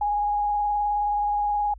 sine tone with vibrato, 827 Hz, G#5, 8 cents flat, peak -21 dBFS, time 0.01-1.74 s, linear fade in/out 5 ms, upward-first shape triangle, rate 19 Hz, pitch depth 23 cents each way, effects added 50 Hz sine -41 dBFS peak until 1.78 s

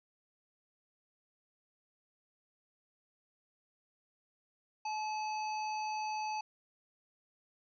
harmonic tone with a mistuned harmonic, 859 Hz, A5, 42 cents flat, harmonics 1 / 3 / 5 / 7, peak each -35 / -45 / -49 / -52 dBFS, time 4.85-6.41 s, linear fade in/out 5 ms, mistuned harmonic 5, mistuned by +120 cents, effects none

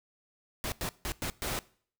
pink noise bursts at uneven times, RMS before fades -34 dBFS, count 5, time 0.64-0.72 / 0.81-0.89 / 1.05-1.12 / 1.22-1.3 / 1.42-1.59 s, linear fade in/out 0 ms, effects noise-tail reverb RT60 0.5 s tail -21 dB re dry

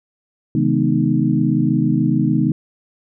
sine tone cluster, 135.4 / 162 / 213 / 250 / 308.9 Hz, C#3 / E3 / G#3 / B3 / D#4, -40 / -30 / +44 / +21 / -12 cents, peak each -20 dBFS, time 0.55-2.52 s, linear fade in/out 2 ms, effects none

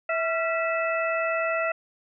harmonic tone with a mistuned harmonic, 654 Hz, E5, 14 cents flat, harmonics 1 / 2 / 3 / 4, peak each -26 / -29 / -31 / -32 dBFS, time 0.09-1.72 s, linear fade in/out 5 ms, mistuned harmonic 2, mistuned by +74 cents, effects none

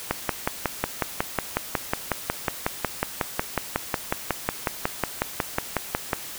click train, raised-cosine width 0.5 ms, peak -6 dBFS, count 34, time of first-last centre 0.11-6.132 s, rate 5.48 Hz, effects white hiss -37 dBFS RMS until 6.38 s

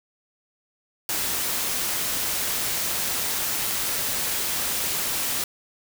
white noise with amplitude modulation, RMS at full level -25 dBFS, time 1.09-5.44 s, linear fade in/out 2 ms, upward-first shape sine, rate 199 Hz, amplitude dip 25%, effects none

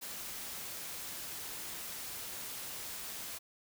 white noise, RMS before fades -43 dBFS, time 0.01-3.39 s, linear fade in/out 20 ms, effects none

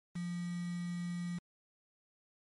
sine tone with quantisation, 174.61 Hz, F3, in tune, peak -36 dBFS, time 0.15-1.39 s, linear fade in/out 10 ms, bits 8, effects MP3 48 kbps

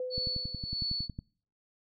sine tone with exponential decay, 506 Hz, B4, 42 cents sharp, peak -30 dBFS, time 0-0.79 s, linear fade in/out 2 ms, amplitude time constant 170 ms
sine tone with tremolo, 4435 Hz, C#8, in tune, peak -29 dBFS, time 0.1-1.09 s, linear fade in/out 50 ms, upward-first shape sine, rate 1.6 Hz, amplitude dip 65%
click train, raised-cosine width 5 ms, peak -25 dBFS, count 12, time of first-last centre 0.18-1.189 s, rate 10.9 Hz
effects noise-tail reverb RT60 0.5 s tail -26 dB re dry + MP3 64 kbps

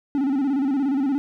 triangle tone with vibrato, 274 Hz, C#4, 20 cents flat, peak -17 dBFS, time 0.15-1.18 s, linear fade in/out 0 ms, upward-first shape square, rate 17 Hz, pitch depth 82 cents each way, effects none

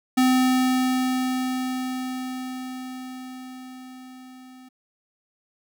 square tone with level ramp, 256.4 Hz, C4, 35 cents flat, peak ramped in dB -16 to -45 dBFS, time 0.17-4.69 s, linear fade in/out 10 ms, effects none

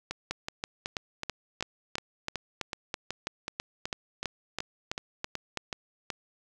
two click trains, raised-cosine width 0.2 ms, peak -14 / -16 dBFS, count 17 / 17, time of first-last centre 0.31-5.573 / 0.11-6.103 s, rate 3.04 / 2.67 Hz, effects none

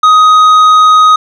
sine tone with tanh clipping, 1254 Hz, D#6, 13 cents sharp, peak -3 dBFS, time 0.03-1.16 s, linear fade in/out 5 ms, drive 7 dB, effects none

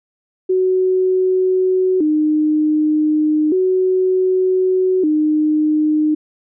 sine tone with vibrato, 337.4 Hz, E4, 40 cents sharp, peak -12 dBFS, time 0.49-6.15 s, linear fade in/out 10 ms, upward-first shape square, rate 0.33 Hz, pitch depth 170 cents each way, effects none

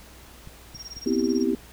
clicks, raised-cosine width 5 ms, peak -31 dBFS, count 3, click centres 0.474 / 0.748 / 0.968 s
sine tone with tremolo, 5588 Hz, F8, in tune, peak -34 dBFS, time 0.74-1.44 s, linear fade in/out 20 ms, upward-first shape sine, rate 18 Hz, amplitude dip 100%
sine chord, C major seventh, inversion third, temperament just, 245.3 / 261.6 / 327 / 392.4 Hz, B3 / C4 / E4 / G4, -12 / 0 / -14 / +2 cents, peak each -26 dBFS, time 1.06-1.55 s, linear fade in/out 5 ms
effects added 60 Hz sine -49 dBFS peak until 1.72 s + pink hiss -49 dBFS RMS until 1.72 s

